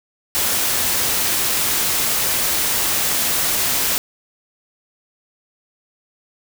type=noise; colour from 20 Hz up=white; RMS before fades=-19 dBFS; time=0.35-3.98 s; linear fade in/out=0 ms; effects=none